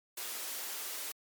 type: high-pass noise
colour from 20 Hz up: white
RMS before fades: -40 dBFS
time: 0.17-1.12 s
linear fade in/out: 5 ms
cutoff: 320 Hz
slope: 24 dB/octave
effects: MP3 96 kbps